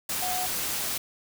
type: tone in noise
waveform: sine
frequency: 732 Hz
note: F#5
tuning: 19 cents flat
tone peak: -30 dBFS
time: 0.22-0.46 s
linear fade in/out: 5 ms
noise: white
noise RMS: -30 dBFS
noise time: 0.09-0.98 s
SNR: -3 dB
effects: none